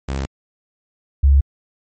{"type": "tone pair in turn", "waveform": ["sawtooth", "sine"], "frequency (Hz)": [67.6, 69.22], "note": ["C#2", "C#2"], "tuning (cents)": [-43, -2], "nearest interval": "unison", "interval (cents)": 41, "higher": "second", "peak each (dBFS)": [-17, -8], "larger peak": "second", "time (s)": [[0.08, 0.26], [1.23, 1.41]], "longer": "neither", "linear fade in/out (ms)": 10, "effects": ["MP3 32 kbps"]}